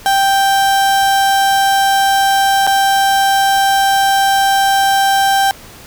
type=tone with dropouts; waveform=35% pulse; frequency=785 Hz; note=G5; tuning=2 cents sharp; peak=-8 dBFS; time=0.06-5.51 s; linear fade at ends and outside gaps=0 ms; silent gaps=2.667-2.674 s; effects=pink hiss -37 dBFS RMS until 5.86 s